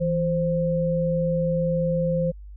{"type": "tone pair together", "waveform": "sine", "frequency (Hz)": [164.81, 523.2], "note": ["E3", "C5"], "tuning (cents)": [0, 0], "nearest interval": "octave + minor sixth", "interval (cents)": 2000, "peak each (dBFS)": -23, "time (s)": [0, 2.32], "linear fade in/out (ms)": 20, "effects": ["added 50 Hz sine -38 dBFS peak until 2.56 s"]}